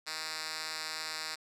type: tone with band-pass filter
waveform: 5% pulse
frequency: 157.4 Hz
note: D#3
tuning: 20 cents sharp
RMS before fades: -39 dBFS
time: 0.06-1.36 s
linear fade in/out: 20 ms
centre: 4700 Hz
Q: 1.2
effects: none